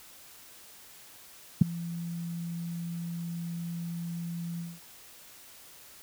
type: tone with ADSR envelope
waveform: sine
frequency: 170 Hz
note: F3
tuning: 46 cents flat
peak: -10 dBFS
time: 1.61-4.8 s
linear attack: 7 ms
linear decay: 9 ms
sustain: -23 dB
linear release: 210 ms
effects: white hiss -52 dBFS RMS until 6.02 s